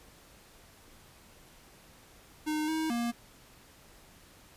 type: tone with pitch steps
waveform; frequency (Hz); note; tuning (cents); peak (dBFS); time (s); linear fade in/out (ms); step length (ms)
square; 306.7 / 317.1 / 236.2; D#4 / D#4 / A#3; -25 / +33 / +23; -30; 2.46-3.12; 20; 220
effects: pink hiss -57 dBFS RMS until 4.56 s + resampled to 32000 Hz